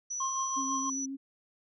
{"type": "tone", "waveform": "sine", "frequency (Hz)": 5920, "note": "F#8", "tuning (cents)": 0, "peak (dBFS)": -33, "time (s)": [0.1, 1.06], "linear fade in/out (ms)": 10}
{"type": "tone with tremolo", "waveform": "triangle", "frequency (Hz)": 1068, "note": "C6", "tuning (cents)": 35, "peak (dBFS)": -28, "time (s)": [0.2, 0.9], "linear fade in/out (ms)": 5, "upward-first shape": "sine", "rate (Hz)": 6, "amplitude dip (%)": 50}
{"type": "tone with vibrato", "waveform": "sine", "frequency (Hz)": 270, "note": "C#4", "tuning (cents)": -45, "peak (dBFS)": -35, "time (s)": [0.56, 1.17], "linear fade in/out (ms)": 20, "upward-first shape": "sine", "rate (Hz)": 7.4, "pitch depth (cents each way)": 23}
{"effects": ["resampled to 16000 Hz"]}